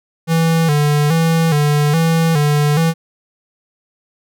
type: tone with vibrato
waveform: square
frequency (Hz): 155.56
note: D#3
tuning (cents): 0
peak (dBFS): -12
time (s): 0.27-2.94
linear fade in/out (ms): 50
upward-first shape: square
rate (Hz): 1.2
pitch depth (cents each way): 93
effects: none